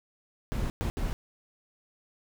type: noise bursts at uneven times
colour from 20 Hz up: brown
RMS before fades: -30 dBFS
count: 3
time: 0.52-0.7 / 0.81-0.9 / 0.97-1.13 s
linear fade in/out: 0 ms
effects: none